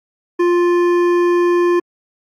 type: tone with hard clipping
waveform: sine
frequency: 350 Hz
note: F4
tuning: 4 cents sharp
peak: -13 dBFS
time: 0.39-1.8 s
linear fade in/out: 10 ms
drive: 11 dB
effects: Opus 48 kbps